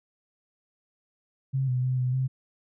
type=tone with pitch steps; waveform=sine; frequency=133.8 / 126.1 / 128.5 / 126.3 / 130.8 Hz; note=C3 / B2 / C3 / B2 / C3; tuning=+39 / +36 / -31 / +39 / 0 cents; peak=-23 dBFS; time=1.53-2.28 s; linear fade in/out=20 ms; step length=150 ms; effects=none